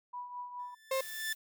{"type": "tone with tremolo", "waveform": "sine", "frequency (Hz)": 982, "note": "B5", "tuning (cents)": -10, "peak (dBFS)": -37, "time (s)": [0.13, 0.75], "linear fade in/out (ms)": 10, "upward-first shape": "triangle", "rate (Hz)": 4.7, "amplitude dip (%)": 65}
{"type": "tone with exponential growth", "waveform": "sawtooth", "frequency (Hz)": 1760, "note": "A6", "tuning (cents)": 0, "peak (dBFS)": -28, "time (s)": [0.59, 1.33], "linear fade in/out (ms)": 5, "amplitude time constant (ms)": 160}
{"type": "tone", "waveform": "35% pulse", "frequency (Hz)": 531, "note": "C5", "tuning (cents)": 25, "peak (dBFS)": -28, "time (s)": [0.91, 1.01], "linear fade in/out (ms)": 5}
{"type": "noise", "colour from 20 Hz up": "blue", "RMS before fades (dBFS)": -46, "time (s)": [0.92, 1.35], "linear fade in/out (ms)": 20}
{"effects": []}